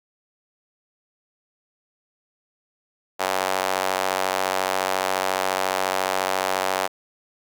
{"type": "tone with high-pass filter", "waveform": "sawtooth", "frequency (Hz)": 94.3, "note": "F#2", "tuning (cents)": 33, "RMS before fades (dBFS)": -24, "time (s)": [3.19, 6.88], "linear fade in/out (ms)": 20, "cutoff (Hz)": 700, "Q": 1.6, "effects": []}